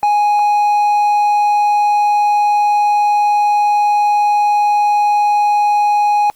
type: tone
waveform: triangle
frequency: 830 Hz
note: G#5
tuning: 1 cent flat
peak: -8 dBFS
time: 0.03-6.3 s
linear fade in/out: 0 ms
effects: white hiss -53 dBFS RMS until 6.35 s + Opus 24 kbps